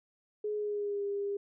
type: tone with pitch glide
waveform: sine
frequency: 420.9 to 402.8 Hz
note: G#4 to G4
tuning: +23 to +47 cents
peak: -31 dBFS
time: 0.44-1.37 s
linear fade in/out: 5 ms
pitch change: -76 cents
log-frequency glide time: 0.55-1.03 s
effects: none